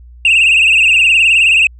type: tone with vibrato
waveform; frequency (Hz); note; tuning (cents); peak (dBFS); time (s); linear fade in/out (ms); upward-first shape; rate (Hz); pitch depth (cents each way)
sine; 2656; E7; +12; -4; 0.25-1.67; 2; triangle; 19; 120
effects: tanh soft clip ceiling -4 dBFS + added 60 Hz sine -34 dBFS peak until 1.79 s